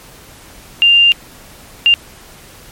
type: tone bursts at uneven times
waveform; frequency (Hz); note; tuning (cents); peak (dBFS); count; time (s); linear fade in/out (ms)
sine; 2794; F7; 0; -5; 2; 0.82-1.12 / 1.86-1.94; 0
effects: pink hiss -39 dBFS RMS until 2.71 s + MP3 64 kbps